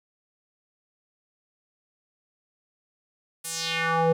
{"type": "tone with band-pass filter sweep", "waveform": "square", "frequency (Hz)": 164.81, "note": "E3", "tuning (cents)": 0, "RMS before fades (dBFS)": -25, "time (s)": [3.44, 4.13], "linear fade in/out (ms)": 10, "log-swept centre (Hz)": [11000, 460], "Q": 2.2, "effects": []}